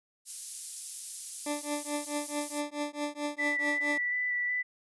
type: high-pass noise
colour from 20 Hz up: white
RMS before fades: -37 dBFS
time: 0.25-2.63 s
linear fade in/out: 50 ms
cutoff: 7400 Hz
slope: 12 dB/octave
type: tone with tremolo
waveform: 20% pulse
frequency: 293.7 Hz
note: D4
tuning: in tune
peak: -24 dBFS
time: 1.46-3.98 s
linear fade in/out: 5 ms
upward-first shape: triangle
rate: 4.6 Hz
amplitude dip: 100%
type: tone with vibrato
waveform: sine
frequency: 1975.5 Hz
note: B6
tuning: in tune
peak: -28 dBFS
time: 3.38-4.63 s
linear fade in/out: 20 ms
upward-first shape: square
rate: 2.7 Hz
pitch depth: 11 cents each way
effects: resampled to 24000 Hz